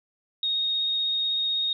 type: tone with vibrato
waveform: sine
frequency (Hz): 3729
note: A#7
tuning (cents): 0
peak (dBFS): -23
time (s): 0.43-1.73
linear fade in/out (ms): 2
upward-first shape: triangle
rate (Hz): 16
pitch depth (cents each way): 13
effects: none